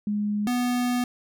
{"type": "tone pair in turn", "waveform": ["sine", "square"], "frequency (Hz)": [207.7, 246], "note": ["G#3", "B3"], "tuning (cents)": [0, -7], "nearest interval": "minor third", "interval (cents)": 293, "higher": "second", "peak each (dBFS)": -23, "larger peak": "neither", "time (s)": [[0.07, 0.47], [0.47, 1.04]], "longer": "second", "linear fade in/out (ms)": 2, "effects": []}